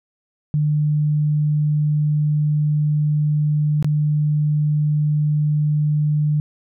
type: tone with dropouts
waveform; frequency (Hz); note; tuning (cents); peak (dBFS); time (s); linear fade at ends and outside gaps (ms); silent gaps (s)
sine; 150; D3; +37; -15; 0.54-6.4; 0; 3.826-3.845
effects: none